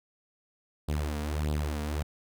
sawtooth tone with flanger, 75 Hz, D2, 37 cents sharp, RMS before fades -31 dBFS, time 0.88-2.03 s, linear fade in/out 10 ms, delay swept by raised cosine 0.23 to 4.33 ms, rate 1.6 Hz, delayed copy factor +0.7, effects none

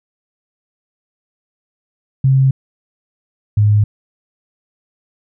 sine tone pair in turn, 133.7 / 104.6 Hz, C3 / G#2, +38 / +13 cents, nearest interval major third, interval 425 cents, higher first, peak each -8 dBFS, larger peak neither, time 2.24-2.51 / 3.57-3.84 s, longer neither, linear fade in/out 5 ms, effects none

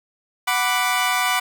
20% pulse chord, B minor, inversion second, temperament equal, 740 / 987.8 / 1174.7 Hz, F#5 / B5 / D6, 0 / 0 / 0 cents, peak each -18 dBFS, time 0.47-1.4 s, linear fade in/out 10 ms, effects none

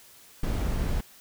brown noise, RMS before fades -27 dBFS, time 0.43-1.01 s, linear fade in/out 5 ms, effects white hiss -53 dBFS RMS until 1.2 s

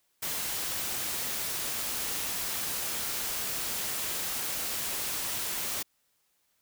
white noise, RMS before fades -33 dBFS, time 0.22-5.83 s, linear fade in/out 10 ms, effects white hiss -73 dBFS RMS until 6.61 s

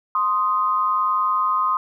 sine tone pair together, 1046.5 / 1245.5 Hz, C6 / D#6, 0 / +1 cents, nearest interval minor third, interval 301 cents, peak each -20 dBFS, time 0.15-1.77 s, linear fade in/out 2 ms, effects none

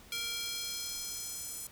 square tone with high-pass filter sweep, 466.2 Hz, A#4, in tune, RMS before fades -39 dBFS, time 0.12-1.67 s, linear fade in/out 2 ms, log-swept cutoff 2800 to 8500 Hz, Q 1.4, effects pink hiss -56 dBFS RMS until 1.71 s

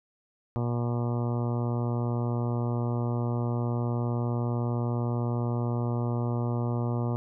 harmonic tone, 119.7 Hz, A#2, 46 cents sharp, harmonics 1 / 2 / 3 / 4 / 5 / 6 / 7 / 8 / 9 / 10, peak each -27 / -33 / -37 / -39 / -41 / -43 / -44 / -45 / -46 / -47 dBFS, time 0.56-7.16 s, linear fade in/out 0 ms, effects none

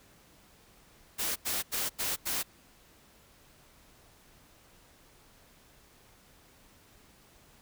white noise bursts, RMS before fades -32 dBFS, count 5, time 1.18-2.432 s, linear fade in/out 20 ms, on 180 ms, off 88 ms, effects pink hiss -60 dBFS RMS until 7.61 s

